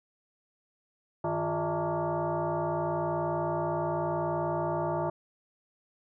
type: tone with frequency modulation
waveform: sine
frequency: 155.56 Hz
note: D#3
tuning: in tune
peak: -27 dBFS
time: 1.24-5.1 s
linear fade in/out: 5 ms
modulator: 252 Hz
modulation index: 3.5
effects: none